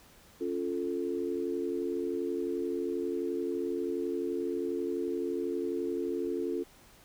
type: chord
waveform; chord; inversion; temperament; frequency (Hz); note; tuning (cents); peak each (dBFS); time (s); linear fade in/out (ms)
sine; Db augmented; none; equal; 277.2 / 349.2 / 440; Db4 / F4 / A4; 0 / 0 / 0; -36 / -33 / -35; 0.4-6.64; 20
effects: pink hiss -58 dBFS RMS until 7.04 s